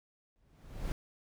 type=noise with exponential growth; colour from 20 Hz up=brown; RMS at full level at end=-33 dBFS; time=0.36-0.92 s; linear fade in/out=0 ms; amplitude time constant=120 ms; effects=none